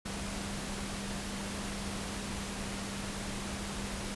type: tone in noise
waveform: sine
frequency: 198.7 Hz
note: G3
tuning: 24 cents sharp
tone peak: -41 dBFS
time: 0.05-4.15 s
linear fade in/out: 10 ms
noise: pink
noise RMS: -39 dBFS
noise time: 0.05-4.15 s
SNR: -5 dB
effects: resampled to 24000 Hz